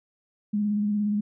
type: tone with vibrato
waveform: sine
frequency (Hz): 207.7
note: G#3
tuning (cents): 0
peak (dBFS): -22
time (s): 0.53-1.21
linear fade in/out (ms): 10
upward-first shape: square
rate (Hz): 17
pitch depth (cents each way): 23
effects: none